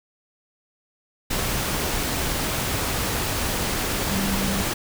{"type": "tone in noise", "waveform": "sine", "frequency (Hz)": 195.8, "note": "G3", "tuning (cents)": -2, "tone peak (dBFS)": -25, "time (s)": [4.11, 4.63], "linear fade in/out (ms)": 10, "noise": "pink", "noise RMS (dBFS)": -25, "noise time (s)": [1.3, 4.74], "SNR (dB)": -3, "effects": []}